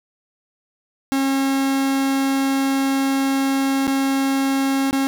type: tone with dropouts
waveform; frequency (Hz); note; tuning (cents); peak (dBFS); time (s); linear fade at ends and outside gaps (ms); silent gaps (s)
45% pulse; 271.2; C#4; -38; -17; 1.12-5.07; 0; 3.87-3.878 / 4.91-4.929
effects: none